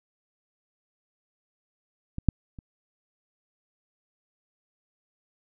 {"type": "clicks", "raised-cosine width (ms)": 5, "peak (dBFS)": [-20, -6, -29], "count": 3, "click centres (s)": [2.184, 2.287, 2.588], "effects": []}